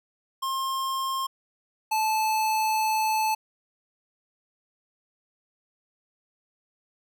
square tone pair in turn, 1065 / 871.2 Hz, C6 / A5, +30 / -17 cents, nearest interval minor third, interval 347 cents, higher first, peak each -27 / -23 dBFS, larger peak second, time 0.42-1.27 / 1.91-3.35 s, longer second, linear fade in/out 10 ms, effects none

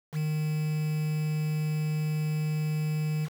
triangle tone with quantisation, 153.7 Hz, D#3, 21 cents flat, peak -24 dBFS, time 0.12-3.29 s, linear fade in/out 50 ms, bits 7, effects none

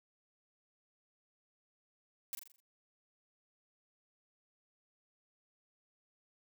blue noise with echo, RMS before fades -39 dBFS, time 2.33-2.35 s, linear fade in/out 0 ms, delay 42 ms, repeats 6, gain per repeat -6 dB, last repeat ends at 2.602 s, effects none

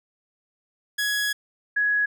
sawtooth / sine tone pair in turn, 1674 / 1674 Hz, G#6 / G#6, +13 / +13 cents, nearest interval unison, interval 0 cents, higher neither, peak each -19 dBFS, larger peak neither, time 0.98-1.33 / 1.76-2.06 s, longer first, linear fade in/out 10 ms, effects none

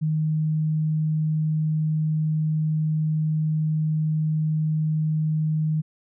sine tone, 155.56 Hz, D#3, in tune, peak -20 dBFS, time 0.01-5.82 s, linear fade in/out 20 ms, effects none

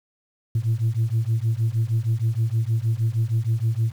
sine beating tone pair, 110 / 116.4 Hz, A2 / A#2, 0 / -2 cents, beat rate 6.4 Hz, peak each -21 dBFS, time 0.55-3.92 s, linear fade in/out 5 ms, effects tanh soft clip ceiling -15 dBFS + 8-bit

